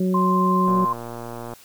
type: harmonic tone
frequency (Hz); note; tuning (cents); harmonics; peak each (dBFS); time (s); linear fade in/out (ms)
185; F#3; 0; 1 / 2 / 3; -19 / -25 / -33; 0-0.85; 5
type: tone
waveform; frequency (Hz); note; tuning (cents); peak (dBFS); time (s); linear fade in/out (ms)
sine; 1046.5; C6; 0; -19; 0.14-0.93; 5
type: click train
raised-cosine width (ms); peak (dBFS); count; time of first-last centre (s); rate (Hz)
1; -20; 102; 0.68-1.536; 118
effects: white hiss -49 dBFS RMS until 1.64 s